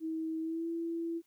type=tone with pitch glide; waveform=sine; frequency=320.8 to 333.8 Hz; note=E4 to E4; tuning=-47 to +22 cents; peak=-33 dBFS; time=0-1.22 s; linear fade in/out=50 ms; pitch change=+69 cents; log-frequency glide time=0.41-0.68 s; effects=white hiss -74 dBFS RMS until 1.26 s